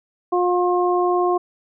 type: harmonic tone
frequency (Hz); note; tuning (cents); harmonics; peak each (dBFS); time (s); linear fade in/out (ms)
356.8; F4; +37; 1 / 2 / 3; -18 / -21 / -23; 0.32-1.38; 10
effects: none